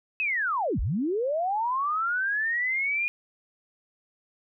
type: linear two-way sweep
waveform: sine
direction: down then up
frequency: 2613 to 36.46 to 2453 Hz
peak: -24 dBFS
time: 0.2-3.08 s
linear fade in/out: 0 ms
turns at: 0.8 s
effects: none